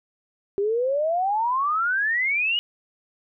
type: exponential sweep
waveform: sine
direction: up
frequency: 390 to 2948 Hz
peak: -20 dBFS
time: 0.58-2.59 s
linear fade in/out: 0 ms
effects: none